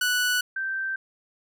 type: tone pair in turn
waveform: sawtooth / sine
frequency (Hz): 1480 / 1560.9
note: F#6 / G6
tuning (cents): 0 / -8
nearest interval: minor second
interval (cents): 92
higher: second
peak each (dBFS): -18 / -26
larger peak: first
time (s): 0.01-0.41 / 0.56-0.96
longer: neither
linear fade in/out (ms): 5
effects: none